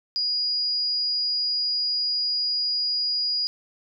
sine tone, 4886 Hz, D#8, 32 cents flat, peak -22 dBFS, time 0.16-3.47 s, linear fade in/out 0 ms, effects none

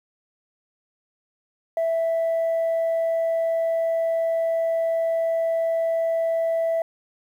sine tone, 659.3 Hz, E5, in tune, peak -18 dBFS, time 1.77-6.82 s, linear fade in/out 2 ms, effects tanh soft clip ceiling -18 dBFS + 9-bit

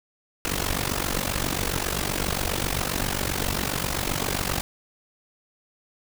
pink noise with amplitude modulation, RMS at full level -23 dBFS, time 0.45-4.61 s, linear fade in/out 0 ms, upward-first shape sine, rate 47.5 Hz, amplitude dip 85%, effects none

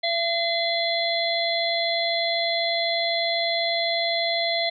harmonic tone with a mistuned harmonic, 684 Hz, F5, 36 cents flat, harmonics 1 / 3 / 5 / 6, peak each -25 / -28 / -29 / -27 dBFS, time 0.03-4.7 s, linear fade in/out 10 ms, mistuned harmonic 1, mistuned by -21 cents, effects none

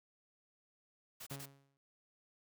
white noise bursts, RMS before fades -49 dBFS, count 3, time 1.2-1.459 s, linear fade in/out 10 ms, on 67 ms, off 29 ms
sawtooth tone with exponential decay, 138.4 Hz, C#3, 2 cents flat, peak -38 dBFS, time 1.31-1.77 s, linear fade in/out 0 ms, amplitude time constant 98 ms
effects none

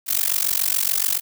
blue noise with amplitude modulation, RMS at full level -17 dBFS, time 0.06-1.21 s, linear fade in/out 50 ms, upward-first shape sine, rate 47 Hz, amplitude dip 100%, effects none

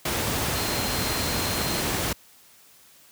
sine tone in noise, 4168 Hz, C8, 7 cents flat, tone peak -34 dBFS, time 0.55-1.81 s, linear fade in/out 5 ms, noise pink, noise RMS -26 dBFS, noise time 0.05-2.13 s, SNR -11 dB, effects white hiss -54 dBFS RMS until 3.11 s + high-pass 60 Hz 12 dB/octave

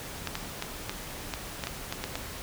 clicks, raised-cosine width 0.2 ms, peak -14 dBFS, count 10, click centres 0.273 / 0.354 / 0.624 / 0.895 / 1.338 / 1.638 / 1.671 / 1.925 / 2.04 / 2.155 s, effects pink hiss -40 dBFS RMS until 2.42 s

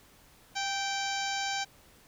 harmonic tone with a mistuned harmonic, 779 Hz, G5, 11 cents flat, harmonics 1 / 2 / 3 / 4 / 5 / 6 / 7 / 8 / 9, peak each -34 / -37 / -39 / -40 / -41 / -42 / -42 / -43 / -44 dBFS, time 0.55-1.65 s, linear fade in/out 20 ms, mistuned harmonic 1, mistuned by +29 cents, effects pink hiss -59 dBFS RMS until 2.07 s

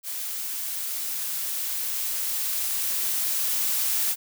blue noise with level ramp, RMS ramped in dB -32 to -24 dBFS, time 0.03-4.16 s, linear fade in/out 50 ms, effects none

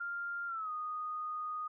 sine tone with pitch glide, 1396.9 to 1237.3 Hz, F6 to D#6, 0 to -10 cents, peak -36 dBFS, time 0-1.68 s, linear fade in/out 10 ms, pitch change -210 cents, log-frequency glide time 0.47-0.71 s, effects none

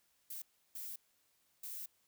violet noise bursts at uneven times, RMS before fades -45 dBFS, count 3, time 0.3-0.42 / 0.75-0.96 / 1.63-1.86 s, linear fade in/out 5 ms, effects white hiss -75 dBFS RMS until 2.07 s

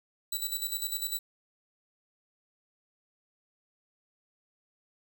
10% pulse tone with tremolo, 3951 Hz, B7, in tune, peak -22 dBFS, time 0.32-1.19 s, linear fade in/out 5 ms, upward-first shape square, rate 10 Hz, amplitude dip 60%, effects none

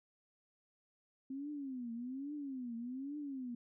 sine tone with vibrato, 261.6 Hz, C4, in tune, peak -40 dBFS, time 1.3-3.55 s, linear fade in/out 5 ms, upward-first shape triangle, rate 1.2 Hz, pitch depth 240 cents each way, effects none

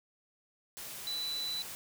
sine tone in noise, 3977 Hz, B7, 11 cents sharp, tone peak -34 dBFS, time 1.07-1.62 s, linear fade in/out 0 ms, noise white, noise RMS -44 dBFS, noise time 0.77-1.75 s, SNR +7 dB, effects none

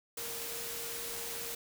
sine tone in noise, 466.2 Hz, A#4, in tune, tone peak -47 dBFS, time 0.17-1.55 s, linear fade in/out 5 ms, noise white, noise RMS -40 dBFS, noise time 0.17-1.55 s, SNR -10 dB, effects none

